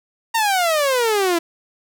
sawtooth exponential sweep, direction down, 932.3 to 329.6 Hz, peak -12 dBFS, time 0.34-1.39 s, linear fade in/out 10 ms, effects none

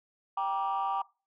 sine chord, G minor, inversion none, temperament equal with one note detuned, 784 / 950.3 / 1174.7 Hz, G5 / Bb5 / D6, 0 / +33 / 0 cents, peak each -30 / -31 / -32 dBFS, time 0.37-1.02 s, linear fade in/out 5 ms, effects noise-tail reverb RT60 0.3 s tail -21 dB re dry + tanh soft clip ceiling -23 dBFS

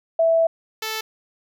sine / 5% pulse tone pair in turn, 658 / 439.2 Hz, E5 / A4, -3 / -3 cents, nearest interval perfect fifth, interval 700 cents, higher first, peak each -14 dBFS, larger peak neither, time 0.19-0.47 / 0.82-1.01 s, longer first, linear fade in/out 5 ms, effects none

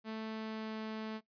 sawtooth tone with pitch glide, 220 to 218.6 Hz, A3 to A3, 0 to -11 cents, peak -35 dBFS, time 0.04-1.21 s, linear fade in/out 50 ms, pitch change -11 cents, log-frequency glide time 0.24-0.8 s, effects noise-tail reverb RT60 0.1 s tail -18 dB re dry + resampled to 11025 Hz

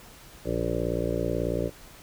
harmonic tone, 58.27 Hz, A#1, in tune, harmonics 1 / 2 / 3 / 5 / 6 / 7 / 8 / 9 / 10, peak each -34 / -34 / -34 / -34 / -34 / -34 / -34 / -34 / -34 dBFS, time 0.44-1.71 s, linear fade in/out 50 ms, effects pink hiss -49 dBFS RMS until 2.02 s

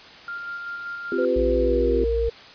sine tone with tremolo, 1396.9 Hz, F6, in tune, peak -29 dBFS, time 0.28-1.25 s, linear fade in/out 2 ms, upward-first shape square, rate 5.2 Hz, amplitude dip 25%
sine chord, C suspended fourth, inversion none, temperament just, 261.6 / 348.8 / 392.4 Hz, C4 / F4 / G4, 0 / -2 / +2 cents, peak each -28 / -25 / -25 dBFS, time 1.12-2.04 s, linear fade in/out 2 ms
sine tone with pitch glide, 504 to 462.2 Hz, B4 to A#4, +35 to -15 cents, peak -21 dBFS, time 1.18-2.3 s, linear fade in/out 10 ms, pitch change -150 cents, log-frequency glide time 1.55-2.02 s
sine tone, 58.2 Hz, A#1, 2 cents flat, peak -24 dBFS, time 1.36-2.29 s, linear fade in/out 5 ms
effects white hiss -44 dBFS RMS until 2.54 s + resampled to 11025 Hz

